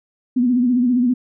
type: tone with vibrato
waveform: sine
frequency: 246.9 Hz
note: B3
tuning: in tune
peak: -13 dBFS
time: 0.36-1.14 s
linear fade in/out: 10 ms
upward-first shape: sine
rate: 15 Hz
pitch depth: 74 cents each way
effects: none